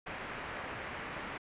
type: low-pass noise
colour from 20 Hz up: white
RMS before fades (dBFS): -42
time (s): 0.06-1.38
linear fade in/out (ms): 10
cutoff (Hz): 2300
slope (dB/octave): 24
effects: resampled to 8000 Hz